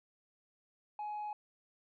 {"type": "tone with tanh clipping", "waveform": "triangle", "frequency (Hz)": 840, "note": "G#5", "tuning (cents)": 19, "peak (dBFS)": -38, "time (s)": [0.99, 1.33], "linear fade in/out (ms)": 2, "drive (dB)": 6, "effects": []}